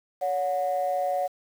sine tone pair together, 564 / 728.9 Hz, C#5 / F#5, +30 / -26 cents, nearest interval major third, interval 444 cents, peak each -26 / -25 dBFS, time 0.21-1.28 s, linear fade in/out 20 ms, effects tanh soft clip ceiling -18 dBFS + 8-bit

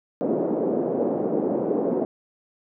white band-pass noise, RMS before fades -24 dBFS, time 0.21-2.05 s, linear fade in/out 0 ms, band 210 to 520 Hz, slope 24 dB/octave, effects none

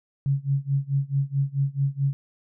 sine tone with tremolo, 138.59 Hz, C#3, in tune, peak -18 dBFS, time 0.26-2.13 s, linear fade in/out 0 ms, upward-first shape sine, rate 4.6 Hz, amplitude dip 95%, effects none

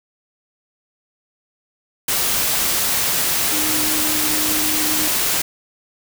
sine tone in noise, 307.3 Hz, D#4, 21 cents flat, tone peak -26 dBFS, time 3.52-5.08 s, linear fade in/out 5 ms, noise white, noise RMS -19 dBFS, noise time 2.08-5.42 s, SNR -10 dB, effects none

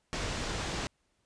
pink low-pass noise, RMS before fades -35 dBFS, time 0.13-0.87 s, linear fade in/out 0 ms, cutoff 7400 Hz, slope 24 dB/octave, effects pink hiss -75 dBFS RMS until 1.25 s + resampled to 22050 Hz

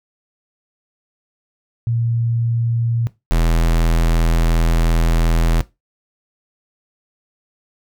sine / square tone pair in turn, 116.54 / 41.39 Hz, A#2 / E1, 0 / +8 cents, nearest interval octave + tritone, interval 1792 cents, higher first, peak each -16 / -13 dBFS, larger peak second, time 1.87-3.07 / 3.31-5.61 s, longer second, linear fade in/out 0 ms, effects noise-tail reverb RT60 0.2 s tail -17 dB re dry

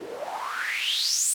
white noise with band-pass filter sweep, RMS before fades -28 dBFS, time 0-1.34 s, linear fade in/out 10 ms, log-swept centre 360 to 9100 Hz, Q 7.8, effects none

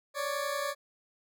20% pulse tone pair together, 556.4 / 587.3 Hz, C#5 / D5, +6 / 0 cents, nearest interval minor second, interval 94 cents, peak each -29 / -29 dBFS, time 0.14-0.75 s, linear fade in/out 50 ms, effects none

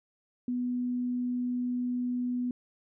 sine tone, 246.9 Hz, B3, in tune, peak -28 dBFS, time 0.48-2.51 s, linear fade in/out 2 ms, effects none

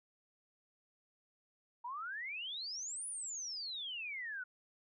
sine exponential two-way sweep, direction up then down, 925 to 10000 to 1441 Hz, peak -40 dBFS, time 1.84-4.44 s, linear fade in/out 10 ms, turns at 3.07 s, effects none

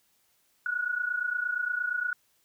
sine tone pair together, 1441.4 / 1470 Hz, F#6 / F#6, -46 / -12 cents, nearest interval unison, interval 34 cents, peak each -32 / -29 dBFS, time 0.66-2.13 s, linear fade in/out 2 ms, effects white hiss -69 dBFS RMS until 2.44 s

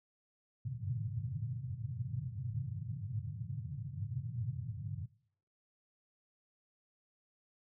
pink band-pass noise, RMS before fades -40 dBFS, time 0.65-5.06 s, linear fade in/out 5 ms, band 100 to 140 Hz, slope 48 dB/octave, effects noise-tail reverb RT60 0.6 s tail -21 dB re dry

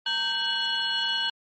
sine tone cluster, 917 / 1561 / 2941 / 3366 / 4279 Hz, A#5 / G6 / F#7 / G#7 / C8, -29 / -8 / -11 / +23 / +38 cents, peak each -34 / -29 / -26 / -33 / -31 dBFS, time 0.06-1.3 s, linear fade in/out 5 ms, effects tanh soft clip ceiling -18 dBFS + MP3 32 kbps

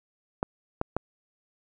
clicks, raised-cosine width 1 ms, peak -12 dBFS, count 3, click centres 0.429 / 0.814 / 0.966 s, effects none

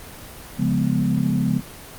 sine chord, C# dominant seventh, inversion none, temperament equal, 138.59 / 174.61 / 207.7 / 246.9 Hz, C#3 / E#3 / G#3 / B3, 0 / 0 / 0 / 0 cents, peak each -23 dBFS, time 0.57-1.62 s, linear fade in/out 50 ms, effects pink hiss -39 dBFS RMS until 1.98 s + Opus 24 kbps

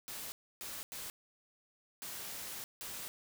white noise bursts at uneven times, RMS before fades -44 dBFS, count 5, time 0.08-0.32 / 0.61-0.83 / 0.92-1.1 / 2.02-2.64 / 2.81-3.08 s, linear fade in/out 0 ms, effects none

